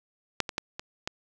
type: clicks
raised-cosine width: 0.2 ms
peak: -6 / -16 / -11 / -18 / -13 dBFS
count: 5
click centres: 0.403 / 0.492 / 0.581 / 0.795 / 1.075 s
effects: none